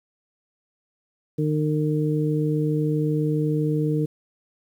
harmonic tone, 152.3 Hz, D#3, 37 cents flat, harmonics 1 / 2 / 3, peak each -22 / -25 / -27 dBFS, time 1.38-4.06 s, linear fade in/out 10 ms, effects 9-bit

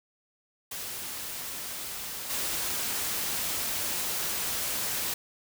white noise with level steps, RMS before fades -37 / -31 dBFS, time 0.71-5.14 s, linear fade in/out 5 ms, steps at 2.29 s, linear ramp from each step 20 ms, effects none

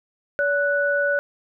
sine tone pair together, 571.6 / 1480 Hz, D5 / F#6, -47 / 0 cents, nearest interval octave + major third, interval 1647 cents, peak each -21 dBFS, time 0.39-1.19 s, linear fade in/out 0 ms, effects none

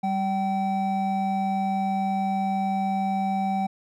triangle tone pair together, 195.2 / 768.9 Hz, G3 / G5, -7 / -34 cents, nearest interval 2 octaves, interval 2373 cents, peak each -24 / -23 dBFS, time 0.03-3.67 s, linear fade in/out 10 ms, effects none

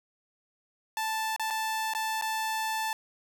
sawtooth tone with dropouts, 880 Hz, A5, in tune, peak -25 dBFS, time 0.97-2.93 s, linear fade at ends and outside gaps 1 ms, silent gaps 1.363-1.396 / 1.503-1.507 / 1.936-1.949 / 2.213-2.222 s, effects none

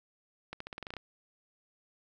accelerating click train, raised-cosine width 0.3 ms, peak -24 dBFS, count 10, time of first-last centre 0.53-0.967 s, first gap 74 ms, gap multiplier 0.89, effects none

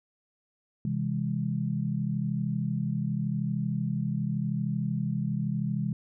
sine chord, C augmented, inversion none, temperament just, 130.81 / 163.52 / 204.4 Hz, C3 / E3 / G#3, 0 / -14 / -27 cents, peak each -31 dBFS, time 0.85-5.93 s, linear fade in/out 2 ms, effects none

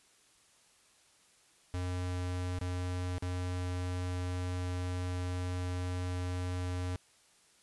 square tone with dropouts, 90.2 Hz, F#2, 44 cents flat, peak -34 dBFS, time 1.74-6.96 s, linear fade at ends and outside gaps 0 ms, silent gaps 2.588-2.613 / 3.182-3.224 s, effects white hiss -65 dBFS RMS until 7.62 s + resampled to 24000 Hz

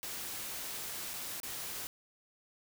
white noise with dropouts, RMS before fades -41 dBFS, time 0.03-1.87 s, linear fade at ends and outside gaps 0 ms, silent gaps 1.134-1.138 / 1.401-1.432 s, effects none

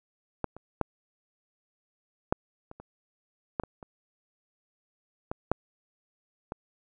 clicks, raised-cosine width 1 ms, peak -14 / -29 / -11 / -9 / -29 / -30 / -14 / -23 / -29 / -18 / -9 / -20 dBFS, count 12, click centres 0.443 / 0.566 / 0.813 / 2.325 / 2.714 / 2.8 / 3.598 / 3.636 / 3.828 / 5.315 / 5.516 / 6.521 s, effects none

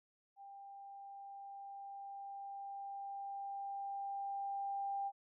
sine tone with level ramp, 794 Hz, G5, 22 cents sharp, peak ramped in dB -51 to -36 dBFS, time 0.36-5.12 s, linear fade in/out 50 ms, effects none

